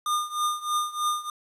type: tone with tremolo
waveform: square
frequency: 1213 Hz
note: D#6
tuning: 44 cents flat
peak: -22 dBFS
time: 0.06-1.3 s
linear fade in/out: 2 ms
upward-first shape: triangle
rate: 3.2 Hz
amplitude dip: 90%
effects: resampled to 32000 Hz + 10-bit